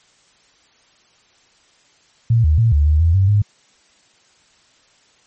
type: tone with pitch steps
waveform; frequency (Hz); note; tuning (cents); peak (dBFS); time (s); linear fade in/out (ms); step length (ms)
sine; 115.7 / 76.9 / 114.1 / 73.2 / 76.2 / 83.1 / 96.2 / 103.5; A#2 / D#2 / A#2 / D2 / D#2 / E2 / G2 / G#2; -13 / -20 / -37 / -5 / -36 / +15 / -32 / -5; -10; 2.3-3.42; 5; 140
effects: white hiss -55 dBFS RMS until 5.26 s + MP3 32 kbps